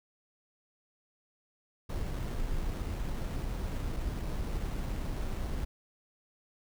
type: noise with sample-and-hold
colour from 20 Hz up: brown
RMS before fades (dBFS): -34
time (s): 1.89-5.65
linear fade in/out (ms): 10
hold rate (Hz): 4900
effects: none